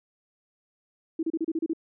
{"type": "tone bursts", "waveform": "sine", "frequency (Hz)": 324.6, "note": "E4", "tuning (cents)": -27, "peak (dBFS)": -24, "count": 8, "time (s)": [1.19, 1.734], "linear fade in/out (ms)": 5, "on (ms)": 40, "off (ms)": 32, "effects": []}